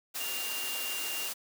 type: tone in noise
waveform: sine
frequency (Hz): 2794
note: F7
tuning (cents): 0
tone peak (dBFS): -37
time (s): 0.19-1.29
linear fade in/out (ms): 20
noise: white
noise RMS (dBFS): -36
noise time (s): 0.14-1.34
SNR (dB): -4
effects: high-pass 300 Hz 12 dB/octave